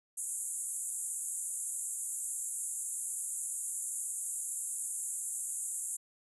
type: band-pass noise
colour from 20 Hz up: white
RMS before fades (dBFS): -38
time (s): 0.17-5.97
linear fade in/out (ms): 10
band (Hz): 7000 to 11000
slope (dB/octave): 96
effects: none